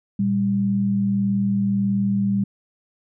sine tone pair together, 116.54 / 198.16 Hz, A#2 / G3, 0 / +19 cents, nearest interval major sixth, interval 919 cents, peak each -27 / -18 dBFS, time 0.19-2.44 s, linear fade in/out 5 ms, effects none

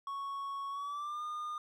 triangle tone with pitch glide, 1108.7 to 1216 Hz, C#6 to D#6, 0 to -40 cents, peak -35 dBFS, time 0.07-1.58 s, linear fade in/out 2 ms, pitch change +160 cents, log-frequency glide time 0.7-1.23 s, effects none

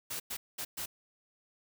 white noise bursts at uneven times, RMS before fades -38 dBFS, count 4, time 0.1-0.2 / 0.3-0.37 / 0.58-0.65 / 0.77-0.86 s, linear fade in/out 10 ms, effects none

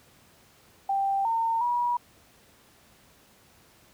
sine tone with pitch steps, 786 / 911 / 965 Hz, G5 / A#5 / B5, +4 / -40 / -40 cents, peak -23 dBFS, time 0.89-1.97 s, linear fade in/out 5 ms, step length 360 ms, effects pink hiss -58 dBFS RMS until 3.93 s + high-pass 60 Hz 12 dB/octave

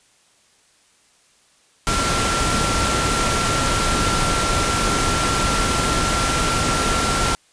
sine tone in noise, 1364 Hz, F6, 41 cents flat, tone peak -23 dBFS, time 1.87-7.35 s, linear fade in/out 0 ms, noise pink, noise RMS -20 dBFS, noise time 1.87-7.35 s, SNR -6 dB, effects white hiss -57 dBFS RMS until 7.52 s + resampled to 22050 Hz

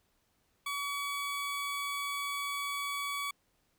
20% pulse tone, 1135 Hz, C#6, 41 cents sharp, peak -29 dBFS, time 0.66-3.31 s, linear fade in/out 5 ms, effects pink hiss -74 dBFS RMS until 3.78 s

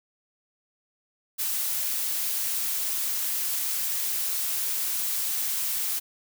blue noise, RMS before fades -28 dBFS, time 1.38-6 s, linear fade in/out 20 ms, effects none

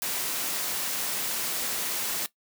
white noise, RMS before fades -30 dBFS, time 0.02-2.26 s, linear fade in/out 0 ms, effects noise-tail reverb RT60 0.1 s tail -17 dB re dry + high-pass 150 Hz 12 dB/octave

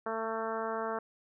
harmonic tone, 223.5 Hz, A3, 27 cents sharp, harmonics 1 / 2 / 3 / 4 / 5 / 6 / 7 / 8, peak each -43 / -37 / -38 / -40 / -40 / -41 / -45 / -52 dBFS, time 0.06-0.99 s, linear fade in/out 5 ms, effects none

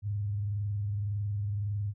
sine tone with frequency modulation, 102.4 Hz, G#2, 24 cents flat, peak -29 dBFS, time 0.02-1.94 s, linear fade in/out 50 ms, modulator 21.8 Hz, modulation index 0.23, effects none

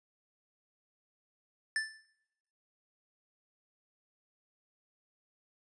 square tone with exponential decay, 1760 Hz, A6, in tune, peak -28 dBFS, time 1.76-2.05 s, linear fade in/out 1 ms, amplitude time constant 63 ms, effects noise-tail reverb RT60 0.8 s tail -19 dB re dry + resampled to 22050 Hz

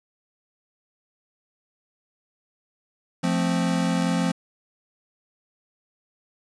square chord, F major, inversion none, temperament equal, 174.61 / 220 / 261.6 Hz, F3 / A3 / C4, 0 / 0 / 0 cents, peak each -24 / -29 / -27 dBFS, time 3.23-4.32 s, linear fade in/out 10 ms, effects resampled to 22050 Hz + 8-bit

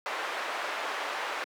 white band-pass noise, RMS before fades -34 dBFS, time 0.06-1.44 s, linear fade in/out 0 ms, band 500 to 1700 Hz, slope 12 dB/octave, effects high-pass 300 Hz 12 dB/octave

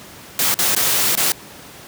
white noise with dropouts, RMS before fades -17 dBFS, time 0.39-1.32 s, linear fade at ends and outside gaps 1 ms, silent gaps 0.542-0.589 / 0.75-0.764 / 1.153-1.174 s, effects pink hiss -39 dBFS RMS until 1.87 s + high-pass 100 Hz 12 dB/octave

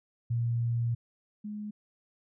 sine tone pair in turn, 117.7 / 209.7 Hz, A#2 / G#3, +17 / +17 cents, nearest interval minor seventh, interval 1000 cents, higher second, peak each -26 / -35 dBFS, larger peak first, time 0.3-0.95 / 1.44-1.71 s, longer first, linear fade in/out 10 ms, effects none

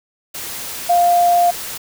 sine tone in noise, 700 Hz, F5, 4 cents sharp, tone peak -10 dBFS, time 0.89-1.51 s, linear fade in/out 10 ms, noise white, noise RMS -28 dBFS, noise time 0.34-1.78 s, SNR +15 dB, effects none

